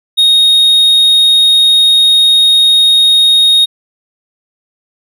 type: tone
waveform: triangle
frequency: 3729 Hz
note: A#7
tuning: in tune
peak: -3 dBFS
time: 0.17-3.66 s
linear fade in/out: 20 ms
effects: none